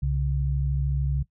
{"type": "tone pair together", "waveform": "sine", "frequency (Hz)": [65.35, 138.59], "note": ["C2", "C#3"], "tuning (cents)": [-1, 0], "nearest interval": "octave + minor second", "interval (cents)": 1301, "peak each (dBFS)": -25, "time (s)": [0.02, 1.23], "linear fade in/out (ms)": 10, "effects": ["noise-tail reverb RT60 0.1 s tail -17 dB re dry"]}